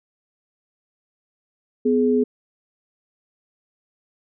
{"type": "tone pair together", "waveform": "sine", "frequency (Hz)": [250, 420.7], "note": ["B3", "G#4"], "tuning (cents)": [21, 22], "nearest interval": "major sixth", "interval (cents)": 901, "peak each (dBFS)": -18, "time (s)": [1.85, 2.24], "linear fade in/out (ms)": 10, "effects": []}